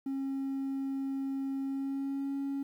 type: tone with pitch glide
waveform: triangle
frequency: 271.1 to 276.6 Hz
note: C#4 to C#4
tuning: -38 to -4 cents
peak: -29 dBFS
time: 0.06-2.63 s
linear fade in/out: 5 ms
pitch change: +34 cents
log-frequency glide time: 1.63-2.35 s
effects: tanh soft clip ceiling -26 dBFS + 11-bit